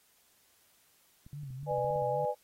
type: clicks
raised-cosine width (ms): 5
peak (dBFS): -39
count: 10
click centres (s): 1.265 / 1.434 / 1.506 / 1.631 / 1.714 / 1.783 / 1.846 / 1.908 / 1.96 / 2.022
type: tone with vibrato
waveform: sine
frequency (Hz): 137.5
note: C#3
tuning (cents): -14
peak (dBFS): -39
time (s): 1.33-2.25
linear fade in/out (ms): 0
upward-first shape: sine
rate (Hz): 3.7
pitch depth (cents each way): 120
type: chord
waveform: sine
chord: G# diminished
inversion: first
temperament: just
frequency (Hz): 498.4 / 598 / 830.6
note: B4 / D5 / G#5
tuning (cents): +16 / +31 / 0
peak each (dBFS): -33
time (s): 1.66-2.35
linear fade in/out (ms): 50
effects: white hiss -67 dBFS RMS until 2.43 s + AAC 48 kbps